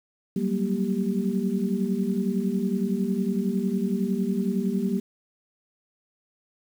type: tone cluster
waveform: sine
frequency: 185.5 / 196.4 / 234.2 / 392 Hz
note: F#3 / G3 / A#3 / G4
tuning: +5 / +4 / +8 / 0 cents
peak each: -29 / -26 / -28 / -32 dBFS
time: 0.36-5 s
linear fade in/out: 5 ms
effects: 8-bit